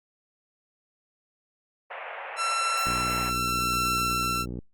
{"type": "band-pass noise", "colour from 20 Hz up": "pink", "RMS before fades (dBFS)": -37, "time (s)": [1.9, 3.3], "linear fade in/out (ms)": 10, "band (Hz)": [520, 2700], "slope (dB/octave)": 48}
{"type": "tone with tremolo", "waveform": "sawtooth", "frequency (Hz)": 1346, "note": "E6", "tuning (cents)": 36, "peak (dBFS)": -20, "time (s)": [2.36, 4.46], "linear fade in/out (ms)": 50, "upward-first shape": "triangle", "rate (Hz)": 0.82, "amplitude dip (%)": 30}
{"type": "click train", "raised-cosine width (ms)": 3, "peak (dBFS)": -22, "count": 106, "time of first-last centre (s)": [2.87, 4.588], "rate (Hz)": 61.1}
{"effects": ["Opus 32 kbps"]}